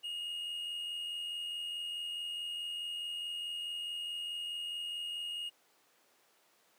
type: tone with amplitude modulation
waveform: triangle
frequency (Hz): 2862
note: F7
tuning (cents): +42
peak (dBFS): -34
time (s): 0.03-5.5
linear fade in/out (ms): 20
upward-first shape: sine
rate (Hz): 84.7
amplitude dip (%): 35
effects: pink hiss -68 dBFS RMS until 6.78 s + high-pass 400 Hz 12 dB/octave